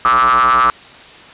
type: ring-modulated tone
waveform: square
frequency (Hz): 61.74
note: B1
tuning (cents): 0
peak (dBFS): -7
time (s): 0.05-0.7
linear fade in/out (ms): 0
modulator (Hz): 1230
effects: white hiss -38 dBFS RMS until 1.33 s + resampled to 8000 Hz